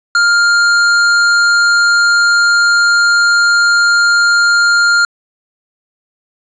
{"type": "tone", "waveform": "square", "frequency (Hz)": 1403, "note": "F6", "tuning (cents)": 8, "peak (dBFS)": -8, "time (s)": [0.15, 5.05], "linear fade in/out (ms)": 2, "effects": ["resampled to 16000 Hz", "7-bit"]}